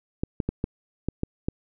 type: clicks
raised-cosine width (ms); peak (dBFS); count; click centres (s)
3; -12; 7; 0.235 / 0.402 / 0.49 / 0.641 / 1.086 / 1.234 / 1.485
effects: none